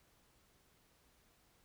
silence, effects pink hiss -71 dBFS RMS until 1.64 s

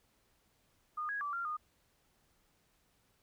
sine tone with pitch steps, 1223 / 1657 / 1160 / 1383 / 1225 Hz, D#6 / G#6 / D6 / F6 / D#6, -30 / -4 / -22 / -17 / -27 cents, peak -35 dBFS, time 0.97-1.57 s, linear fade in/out 10 ms, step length 120 ms, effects pink hiss -73 dBFS RMS until 3.22 s

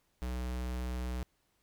square tone, 62.1 Hz, B1, 10 cents sharp, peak -35 dBFS, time 0.22-1.23 s, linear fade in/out 0 ms, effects pink hiss -75 dBFS RMS until 1.62 s

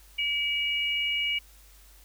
sine tone pair together, 2296 / 2883 Hz, D7 / F#7, -40 / -46 cents, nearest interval major third, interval 394 cents, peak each -28 dBFS, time 0.18-1.39 s, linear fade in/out 10 ms, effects added 50 Hz sine -53 dBFS peak until 2.04 s + white hiss -57 dBFS RMS until 2.04 s

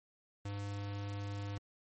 square tone, 101 Hz, G#2, 48 cents flat, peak -39 dBFS, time 0.45-1.58 s, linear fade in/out 5 ms, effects MP3 32 kbps

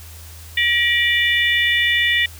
harmonic tone with a mistuned harmonic, 587.3 Hz, D5, in tune, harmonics 3 / 4 / 5 / 6, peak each -17 / -21 / -22 / -22 dBFS, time 0.57-2.26 s, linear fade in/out 5 ms, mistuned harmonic 3, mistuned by +140 cents, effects added 81 Hz sine -37 dBFS peak until 2.39 s + white hiss -42 dBFS RMS until 2.39 s

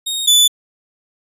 sawtooth tone pair in turn, 3729 / 3483 Hz, A#7 / A7, 0 / -18 cents, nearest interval minor second, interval 118 cents, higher first, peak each -16 / -5 dBFS, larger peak second, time 0.06-0.27 / 0.27-0.48 s, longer neither, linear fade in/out 10 ms, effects resampled to 32000 Hz

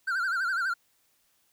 triangle tone with vibrato, 1467 Hz, F#6, 15 cents flat, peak -24 dBFS, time 0.07-0.74 s, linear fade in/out 10 ms, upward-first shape sine, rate 12 Hz, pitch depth 130 cents each way, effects white hiss -69 dBFS RMS until 1.52 s

